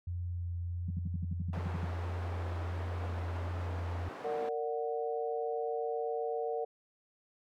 sine tone with vibrato, 87.31 Hz, F2, in tune, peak -34 dBFS, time 0.07-4.09 s, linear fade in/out 5 ms, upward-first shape sine, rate 1.5 Hz, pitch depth 12 cents each way
sine tone bursts, 167.6 Hz, E3, 29 cents sharp, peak -33 dBFS, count 12, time 0.88-1.85 s, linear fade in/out 5 ms, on 24 ms, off 62 ms
white band-pass noise, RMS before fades -45 dBFS, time 1.53-4.49 s, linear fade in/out 2 ms, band 180 to 950 Hz, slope 12 dB/octave
sine chord, Bb augmented, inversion none, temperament equal with one note detuned, 459.5 / 587.3 / 740 Hz, Bb4 / D5 / F#5, -25 / 0 / 0 cents, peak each -34 / -40 / -38 dBFS, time 4.24-6.65 s, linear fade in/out 10 ms
effects none

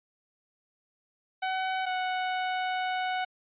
sawtooth tone pair in turn, 753 / 740.1 Hz, F#5 / F#5, +30 / 0 cents, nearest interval unison, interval 30 cents, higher first, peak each -24 / -24 dBFS, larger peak neither, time 1.42-1.86 / 1.86-3.25 s, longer second, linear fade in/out 10 ms, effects resampled to 8000 Hz

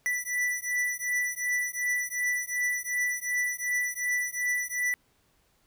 square beating tone pair, 1971 / 1973.7 Hz, B6 / B6, -4 / -2 cents, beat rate 2.7 Hz, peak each -31 dBFS, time 0.06-4.94 s, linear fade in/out 0 ms, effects pink hiss -68 dBFS RMS until 5.66 s

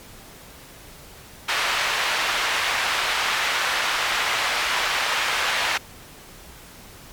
white band-pass noise, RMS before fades -23 dBFS, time 1.48-5.78 s, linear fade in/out 10 ms, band 770 to 2700 Hz, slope 12 dB/octave, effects pink hiss -44 dBFS RMS until 7.12 s + MP3 96 kbps

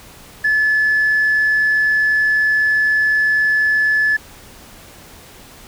sine tone, 1726 Hz, A6, 34 cents flat, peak -11 dBFS, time 0.44-4.17 s, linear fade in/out 10 ms, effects tanh soft clip ceiling -9 dBFS + pink hiss -41 dBFS RMS until 5.67 s

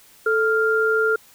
sine tone pair together, 440 / 1396.9 Hz, A4 / F6, 0 / 0 cents, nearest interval octave + minor sixth, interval 2000 cents, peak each -19 dBFS, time 0.26-1.16 s, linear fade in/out 5 ms, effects white hiss -51 dBFS RMS until 1.34 s

